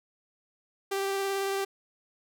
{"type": "tone with vibrato", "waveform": "sawtooth", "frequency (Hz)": 392, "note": "G4", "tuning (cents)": 0, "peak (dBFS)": -24, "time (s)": [0.91, 1.65], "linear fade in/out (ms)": 10, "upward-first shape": "sine", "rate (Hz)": 18, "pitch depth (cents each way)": 12, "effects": []}